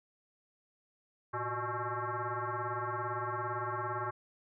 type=tone with frequency modulation; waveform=sine; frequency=130.81 Hz; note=C3; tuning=in tune; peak=-33 dBFS; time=1.33-4.11 s; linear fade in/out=10 ms; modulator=244 Hz; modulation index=5.7; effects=none